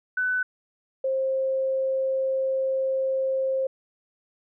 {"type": "tone pair in turn", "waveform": "sine", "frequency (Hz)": [1500, 530.3], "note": ["F#6", "C5"], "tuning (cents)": [23, 23], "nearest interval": "octave + tritone", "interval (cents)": 1800, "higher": "first", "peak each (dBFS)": -22, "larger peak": "neither", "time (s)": [[0.17, 0.43], [1.04, 3.67]], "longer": "second", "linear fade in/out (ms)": 5, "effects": []}